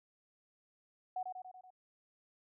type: tone with echo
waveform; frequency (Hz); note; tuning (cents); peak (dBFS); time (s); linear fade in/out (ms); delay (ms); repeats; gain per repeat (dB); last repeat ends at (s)
sine; 740; F#5; 0; -35; 1.16-1.23; 5; 95; 5; -4; 1.705
effects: none